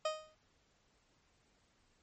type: tone with exponential decay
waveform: 30% pulse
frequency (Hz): 622.3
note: D#5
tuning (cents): 0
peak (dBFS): -28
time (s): 0.05-0.35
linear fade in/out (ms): 5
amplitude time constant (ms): 65
effects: pink hiss -73 dBFS RMS until 2.02 s + MP3 32 kbps